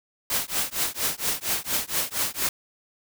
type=noise with tremolo; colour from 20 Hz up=white; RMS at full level=-23 dBFS; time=0.3-2.49 s; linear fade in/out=2 ms; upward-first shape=triangle; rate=4.3 Hz; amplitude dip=100%; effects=none